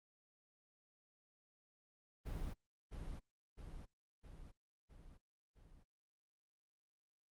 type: noise with echo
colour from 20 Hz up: brown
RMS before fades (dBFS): -43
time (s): 2.25-2.54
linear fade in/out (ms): 20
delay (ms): 660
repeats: 5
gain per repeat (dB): -4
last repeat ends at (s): 5.84
effects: Opus 32 kbps